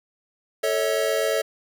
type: chord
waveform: square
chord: A major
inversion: none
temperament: equal with one note detuned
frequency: 440 / 554.4 / 642.7 Hz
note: A4 / C#5 / E5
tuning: 0 / 0 / -44 cents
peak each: -26 dBFS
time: 0.63-1.42 s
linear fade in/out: 10 ms
effects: none